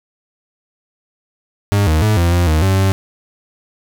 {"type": "tone with pitch steps", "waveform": "40% pulse", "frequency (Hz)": [101.5, 78.2, 107.3, 85.7, 87.5, 78.1, 95.9, 96.5], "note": ["G#2", "D#2", "A2", "F2", "F2", "D#2", "G2", "G2"], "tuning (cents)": [-39, 9, -43, -32, 4, 7, -37, -27], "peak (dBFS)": -10, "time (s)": [1.72, 2.92], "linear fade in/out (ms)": 0, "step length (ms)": 150, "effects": []}